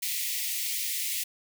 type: high-pass noise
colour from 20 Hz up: white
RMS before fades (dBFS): -31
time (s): 0.02-1.24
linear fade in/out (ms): 10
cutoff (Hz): 1900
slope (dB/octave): 96
effects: none